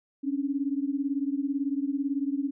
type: beating tone pair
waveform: sine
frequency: 272.5 / 290.5 Hz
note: C#4 / D4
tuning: -29 / -19 cents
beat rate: 18 Hz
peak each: -28 / -30 dBFS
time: 0.23-2.51 s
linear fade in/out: 20 ms
effects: none